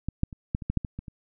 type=clicks; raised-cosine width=5 ms; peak=-16 / -10 / -27 / -13 / -24 / -14 / -10 / -19 / -22 / -27 dBFS; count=10; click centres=0.086 / 0.234 / 0.328 / 0.549 / 0.622 / 0.7 / 0.773 / 0.848 / 0.99 / 1.082 s; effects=none